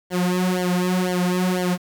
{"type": "tone with flanger", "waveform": "sawtooth", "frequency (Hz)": 181.2, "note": "F#3", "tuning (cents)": -36, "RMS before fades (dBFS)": -21, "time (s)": [0.1, 1.78], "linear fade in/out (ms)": 50, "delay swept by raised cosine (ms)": [0.78, 4.18], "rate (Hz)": 2, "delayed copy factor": -1, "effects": ["8-bit"]}